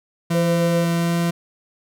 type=tone with pitch glide; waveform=40% pulse; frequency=168.7 to 170.36 Hz; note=E3 to F3; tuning=+40 to -43 cents; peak=-17 dBFS; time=0.3-1.31 s; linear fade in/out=10 ms; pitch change=+17 cents; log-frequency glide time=0.89-1.17 s
type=tone; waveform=sine; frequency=514 Hz; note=C5; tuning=31 cents flat; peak=-20 dBFS; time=0.34-0.85 s; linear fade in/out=10 ms
effects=none